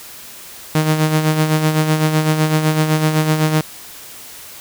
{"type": "tone with tremolo", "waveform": "sawtooth", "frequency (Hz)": 155.56, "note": "D#3", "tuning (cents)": 0, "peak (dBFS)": -7, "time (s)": [0.75, 3.61], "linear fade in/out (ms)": 2, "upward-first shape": "sine", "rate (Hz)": 7.9, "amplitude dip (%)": 55, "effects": ["white hiss -36 dBFS RMS until 4.6 s"]}